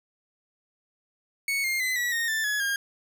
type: tone with pitch steps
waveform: 40% pulse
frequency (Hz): 2217 / 2119 / 2026 / 1936.7 / 1851.4 / 1769.8 / 1691.9 / 1617.3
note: C#7 / C7 / B6 / B6 / A#6 / A6 / G#6 / G#6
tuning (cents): 0 / +21 / +44 / -34 / -12 / +10 / +32 / -46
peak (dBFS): -24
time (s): 1.48-2.76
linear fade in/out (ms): 2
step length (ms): 160
effects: none